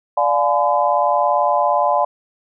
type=chord; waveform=sine; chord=D diminished seventh; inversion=none; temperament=just; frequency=587.3 / 704.8 / 845.8 / 1014.9 Hz; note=D5 / F5 / Ab5 / Cb6; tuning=0 / +16 / +31 / +47 cents; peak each=-19 dBFS; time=0.17-2.05 s; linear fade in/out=5 ms; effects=none